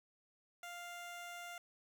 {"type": "tone", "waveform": "15% pulse", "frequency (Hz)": 698.5, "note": "F5", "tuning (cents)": 0, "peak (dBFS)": -40, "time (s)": [0.63, 1.58], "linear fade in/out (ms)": 2, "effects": []}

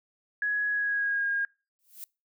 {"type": "tone with pitch glide", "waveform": "sine", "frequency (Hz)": [1675, 1624.5], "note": ["G#6", "G#6"], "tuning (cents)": [14, -39], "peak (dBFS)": -25, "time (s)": [0.42, 1.45], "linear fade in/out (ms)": 2, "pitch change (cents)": -53, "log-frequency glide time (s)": [0.69, 1.27]}
{"type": "noise with exponential growth", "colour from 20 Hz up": "violet", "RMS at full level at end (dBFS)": -38, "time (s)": [1.79, 2.04], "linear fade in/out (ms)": 0, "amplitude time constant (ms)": 54}
{"effects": ["noise-tail reverb RT60 0.3 s tail -26 dB re dry"]}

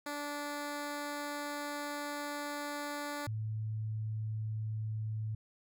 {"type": "tone pair in turn", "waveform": ["10% pulse", "sine"], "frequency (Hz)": [291, 109], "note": ["D4", "A2"], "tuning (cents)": [-16, -16], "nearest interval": "octave + perfect fourth", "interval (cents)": 1700, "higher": "first", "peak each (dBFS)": [-29, -34], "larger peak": "first", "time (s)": [[0.06, 3.27], [3.27, 5.35]], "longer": "first", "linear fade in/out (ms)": 5, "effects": []}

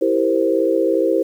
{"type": "chord", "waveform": "sine", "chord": "C dominant seventh", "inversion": "first", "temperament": "equal", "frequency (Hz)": [329.6, 392, 466.2, 523.3], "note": ["E4", "G4", "Bb4", "C5"], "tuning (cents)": [0, 0, 0, 0], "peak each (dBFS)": [-19, -20, -21, -19], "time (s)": [0.01, 1.23], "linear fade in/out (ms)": 10, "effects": ["8-bit"]}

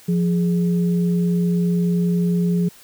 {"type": "tone pair together", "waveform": "sine", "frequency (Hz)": [175.1, 415.6], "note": ["F3", "G#4"], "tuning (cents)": [5, 1], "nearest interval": "octave + minor third", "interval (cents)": 1496, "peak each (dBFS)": [-16, -27], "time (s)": [0.08, 2.69], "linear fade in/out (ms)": 10, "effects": ["white hiss -47 dBFS RMS until 2.83 s"]}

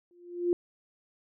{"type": "tone with exponential growth", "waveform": "sine", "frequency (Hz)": 350.3, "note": "F4", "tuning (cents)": 5, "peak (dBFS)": -20, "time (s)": [0.11, 0.53], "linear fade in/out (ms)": 1, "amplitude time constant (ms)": 90, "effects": []}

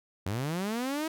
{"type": "linear sweep", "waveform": "sawtooth", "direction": "up", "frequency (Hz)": [88, 324.7], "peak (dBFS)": -26, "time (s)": [0.26, 1.08], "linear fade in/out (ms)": 5, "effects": []}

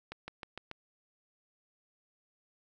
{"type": "accelerating click train", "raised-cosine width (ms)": 0.3, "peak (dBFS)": -25, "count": 5, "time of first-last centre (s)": [0.12, 0.714], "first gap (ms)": 160, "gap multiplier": 0.95, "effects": []}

